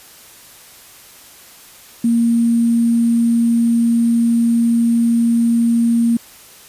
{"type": "tone with sample-and-hold", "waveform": "sine", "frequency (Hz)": 233.1, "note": "A#3", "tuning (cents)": 0, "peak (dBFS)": -11, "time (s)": [2.04, 6.17], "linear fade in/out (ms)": 5, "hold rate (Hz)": 8820, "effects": ["white hiss -42 dBFS RMS until 6.68 s", "resampled to 32000 Hz"]}